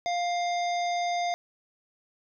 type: harmonic tone with a mistuned harmonic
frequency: 701 Hz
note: F5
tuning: 6 cents sharp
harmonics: 1 / 3 / 5 / 7 / 9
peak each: -26 / -36 / -40 / -43 / -45 dBFS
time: 0.06-1.34 s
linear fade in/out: 0 ms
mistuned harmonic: 5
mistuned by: +61 cents
effects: none

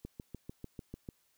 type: click train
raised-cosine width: 3 ms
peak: -29 dBFS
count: 8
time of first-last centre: 0.05-1.089 s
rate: 6.74 Hz
effects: white hiss -73 dBFS RMS until 1.37 s

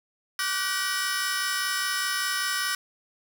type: tone cluster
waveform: sawtooth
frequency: 1161 / 1467 / 1532 / 1916 / 5250 Hz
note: D6 / F#6 / G6 / A#6 / E8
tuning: -20 / -15 / -40 / +47 / -8 cents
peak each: -29 dBFS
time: 0.39-2.75 s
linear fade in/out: 2 ms
effects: none

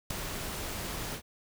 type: noise with ADSR envelope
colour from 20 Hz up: pink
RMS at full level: -29 dBFS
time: 0.1-1.22 s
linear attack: 7 ms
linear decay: 3 ms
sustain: -8 dB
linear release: 78 ms
effects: none

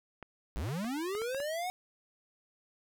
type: clicks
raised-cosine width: 0.5 ms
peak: -29 dBFS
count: 7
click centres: 0.227 / 0.688 / 0.845 / 1.151 / 1.218 / 1.347 / 1.402 s
type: linear sweep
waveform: square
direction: up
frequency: 45.13 to 748 Hz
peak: -34 dBFS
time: 0.56-1.7 s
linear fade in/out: 0 ms
effects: none

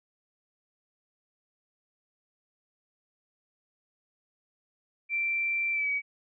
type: tone with pitch glide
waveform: sine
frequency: 2349 to 2268 Hz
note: D7 to C#7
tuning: 0 to +39 cents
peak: -26 dBFS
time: 5.09-6.02 s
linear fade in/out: 50 ms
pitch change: -61 cents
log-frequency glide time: 5.72-5.9 s
effects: none

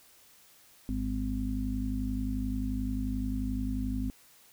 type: harmonic tone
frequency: 51.4 Hz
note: G#1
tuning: 17 cents flat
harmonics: 1 / 2 / 4 / 5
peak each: -33 / -39 / -38 / -33 dBFS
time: 0.89-4.1 s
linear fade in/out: 0 ms
effects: white hiss -59 dBFS RMS until 4.52 s

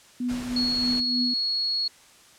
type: tone with tremolo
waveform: sine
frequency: 246.9 Hz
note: B3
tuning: in tune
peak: -23 dBFS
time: 0.2-1.34 s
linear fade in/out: 5 ms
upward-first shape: triangle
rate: 3.2 Hz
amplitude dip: 70%
type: noise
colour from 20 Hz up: pink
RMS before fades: -38 dBFS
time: 0.28-1.01 s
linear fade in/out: 20 ms
type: tone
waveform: sine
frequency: 4334 Hz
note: C#8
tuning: 40 cents flat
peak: -23 dBFS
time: 0.56-1.88 s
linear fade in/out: 5 ms
effects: white hiss -53 dBFS RMS until 2.38 s + low-pass 9000 Hz 12 dB/octave

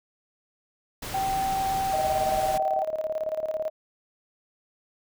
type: noise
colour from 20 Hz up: pink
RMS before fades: -35 dBFS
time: 1.02-2.58 s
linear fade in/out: 5 ms
type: tone with pitch glide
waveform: sine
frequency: 773 to 767.2 Hz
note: G5 to G5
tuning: -24 to -37 cents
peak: -24 dBFS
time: 1.14-2.83 s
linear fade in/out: 5 ms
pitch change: -13 cents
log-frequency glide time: 2.06-2.64 s
type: tone with tremolo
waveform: sine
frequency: 627 Hz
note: D#5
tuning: 13 cents sharp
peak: -24 dBFS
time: 1.93-3.7 s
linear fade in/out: 10 ms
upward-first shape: square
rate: 18 Hz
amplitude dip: 70%
effects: none

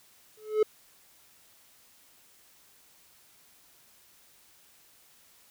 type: tone with exponential growth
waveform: triangle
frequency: 429.6 Hz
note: A4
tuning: 41 cents flat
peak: -15 dBFS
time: 0.37-0.63 s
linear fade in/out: 5 ms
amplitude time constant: 56 ms
effects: white hiss -60 dBFS RMS until 5.5 s

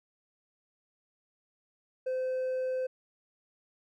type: tone with hard clipping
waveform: sine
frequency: 515 Hz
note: C5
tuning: 28 cents flat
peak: -30 dBFS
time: 2.06-2.87 s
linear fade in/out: 10 ms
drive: 2 dB
effects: none

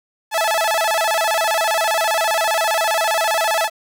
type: tone with vibrato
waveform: sawtooth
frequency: 752 Hz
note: F#5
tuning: 28 cents sharp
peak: -12 dBFS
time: 0.31-3.7 s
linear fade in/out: 50 ms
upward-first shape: square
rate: 15 Hz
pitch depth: 240 cents each way
effects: 8-bit

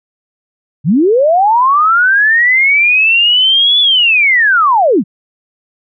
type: linear two-way sweep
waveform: sine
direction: up then down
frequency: 125.3 to 3467 to 148.3 Hz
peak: -6 dBFS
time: 0.84-5.04 s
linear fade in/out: 50 ms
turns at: 3.8 s
effects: none

